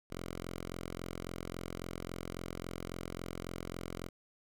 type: tone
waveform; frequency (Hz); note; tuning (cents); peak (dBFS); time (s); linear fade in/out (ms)
5% pulse; 43.65; F1; 0; -29; 0.1-4.09; 10
effects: none